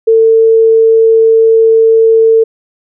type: tone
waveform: sine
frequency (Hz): 449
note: A4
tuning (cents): +35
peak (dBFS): -3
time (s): 0.07-2.44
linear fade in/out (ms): 10
effects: none